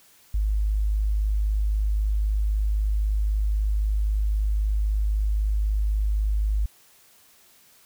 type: tone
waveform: sine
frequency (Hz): 51.91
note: G#1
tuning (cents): 0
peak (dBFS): -20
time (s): 0.34-6.66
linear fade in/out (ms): 5
effects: white hiss -56 dBFS RMS until 7.85 s